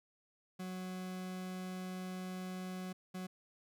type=tone bursts at uneven times; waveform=40% pulse; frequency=184.6 Hz; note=F#3; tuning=4 cents flat; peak=-40 dBFS; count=2; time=0.59-2.93 / 3.14-3.27 s; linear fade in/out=10 ms; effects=none